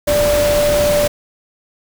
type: tone in noise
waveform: sine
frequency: 587.3 Hz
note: D5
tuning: in tune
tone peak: -12 dBFS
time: 0.07-1.08 s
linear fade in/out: 10 ms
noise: pink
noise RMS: -20 dBFS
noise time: 0.07-1.08 s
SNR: +5 dB
effects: none